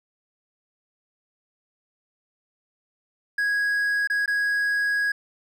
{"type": "tone with dropouts", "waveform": "triangle", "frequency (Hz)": 1656, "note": "G#6", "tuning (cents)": -5, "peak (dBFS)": -19, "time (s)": [3.38, 5.12], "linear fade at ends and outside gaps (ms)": 5, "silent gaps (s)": [[4.074, 4.099], [4.26, 4.277]], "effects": []}